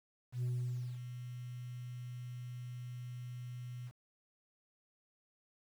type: tone with ADSR envelope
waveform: sine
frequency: 123.47 Hz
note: B2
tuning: in tune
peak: -30 dBFS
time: 0.32-3.92 s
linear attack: 110 ms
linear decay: 550 ms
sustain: -12 dB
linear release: 52 ms
effects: tanh soft clip ceiling -32 dBFS + 10-bit